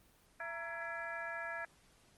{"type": "harmonic tone with a mistuned harmonic", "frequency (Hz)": 335.2, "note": "E4", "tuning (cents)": 29, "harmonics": [2, 3, 4, 5, 6, 7], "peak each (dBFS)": [-46, -49, -48, -42, -52, -52], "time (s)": [0.4, 1.65], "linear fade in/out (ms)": 2, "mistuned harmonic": 3, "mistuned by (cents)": -120, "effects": ["pink hiss -67 dBFS RMS until 2.17 s", "Opus 24 kbps"]}